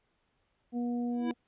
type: harmonic tone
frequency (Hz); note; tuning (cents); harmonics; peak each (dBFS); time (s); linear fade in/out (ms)
240.8; B3; -44; 1 / 2 / 3; -30 / -42 / -44; 0.72-1.34; 50
type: tone with exponential growth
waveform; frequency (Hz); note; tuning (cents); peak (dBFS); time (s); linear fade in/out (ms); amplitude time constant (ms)
square; 329.6; E4; 0; -30; 1.1-1.31; 0; 44
effects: pink hiss -75 dBFS RMS until 1.47 s + resampled to 8000 Hz